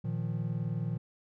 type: chord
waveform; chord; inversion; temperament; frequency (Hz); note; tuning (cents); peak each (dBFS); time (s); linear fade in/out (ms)
triangle; Bb suspended fourth; none; equal; 116.54 / 155.56 / 174.61; Bb2 / Eb3 / F3; 0 / 0 / 0; -32 / -33 / -35; 0.04-0.98; 10
effects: none